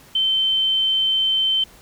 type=tone; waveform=sine; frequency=3092 Hz; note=G7; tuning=24 cents flat; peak=-16 dBFS; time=0.15-1.64 s; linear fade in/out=5 ms; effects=pink hiss -48 dBFS RMS until 1.81 s